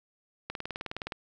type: click train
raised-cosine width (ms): 0.3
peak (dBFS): -19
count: 13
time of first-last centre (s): 0.5-1.122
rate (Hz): 19.3
effects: none